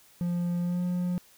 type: tone with pitch glide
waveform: triangle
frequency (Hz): 174.61 to 178.38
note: F3 to F3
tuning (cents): 0 to +37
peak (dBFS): -24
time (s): 0.21-1.18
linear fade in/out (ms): 0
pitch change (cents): +37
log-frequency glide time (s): 0.61-0.82
effects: white hiss -58 dBFS RMS until 1.37 s